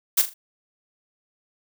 blue noise with echo, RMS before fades -17 dBFS, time 0.17-0.22 s, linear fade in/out 10 ms, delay 40 ms, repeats 3, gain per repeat -10 dB, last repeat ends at 0.34 s, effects none

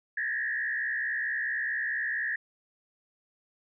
sine tone with frequency modulation, 1778 Hz, A6, 18 cents sharp, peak -28 dBFS, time 0.17-2.36 s, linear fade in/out 5 ms, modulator 64.5 Hz, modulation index 1.9, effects none

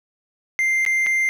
triangle tone with dropouts, 2093 Hz, C7, in tune, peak -15 dBFS, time 0.59-1.29 s, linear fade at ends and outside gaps 0 ms, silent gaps 0.851-0.863 / 1.063-1.068 s, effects none

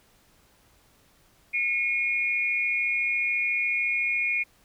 sine tone pair together, 2169 / 2435 Hz, C#7 / D#7, -38 / -38 cents, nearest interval major second, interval 200 cents, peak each -27 / -25 dBFS, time 1.53-4.44 s, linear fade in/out 20 ms, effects pink hiss -61 dBFS RMS until 4.64 s

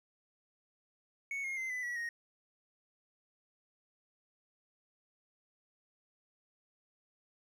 triangle tone with pitch steps, 2217 / 2143 / 2071 / 2002 / 1934.5 / 1869.7 Hz, C#7 / C7 / C7 / B6 / B6 / A#6, 0 / +41 / -18 / +23 / -36 / +5 cents, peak -34 dBFS, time 1.31-2.09 s, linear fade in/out 2 ms, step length 130 ms, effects none

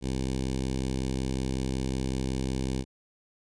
10% pulse tone with notch filter, 65.41 Hz, C2, in tune, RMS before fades -30 dBFS, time 0.01-2.85 s, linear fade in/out 50 ms, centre 1300 Hz, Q 0.53, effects resampled to 22050 Hz

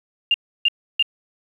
sine tone bursts, 2803 Hz, F7, 6 cents sharp, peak -13 dBFS, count 3, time 0.31-1.026 s, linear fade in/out 2 ms, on 32 ms, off 310 ms, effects 8-bit

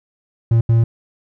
triangle tone bursts at uneven times, 115 Hz, A#2, 23 cents flat, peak -8 dBFS, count 2, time 0.51-0.61 / 0.69-0.84 s, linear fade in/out 5 ms, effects none

